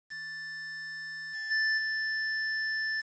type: tone with level steps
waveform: square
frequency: 1760 Hz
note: A6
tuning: in tune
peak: -38 / -35 / -26 / -30 dBFS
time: 0.1-3.02 s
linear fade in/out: 20 ms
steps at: 1.33 / 1.5 / 1.77 s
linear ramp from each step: 20 ms
effects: resampled to 16000 Hz + 9-bit